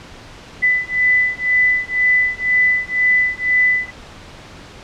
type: beating tone pair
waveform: sine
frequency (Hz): 1997 / 1999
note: B6 / B6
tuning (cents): +19 / +20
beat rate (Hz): 2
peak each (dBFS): -16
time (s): 0.62-3.91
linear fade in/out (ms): 20
effects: pink hiss -38 dBFS RMS until 4.83 s + low-pass 5000 Hz 12 dB/octave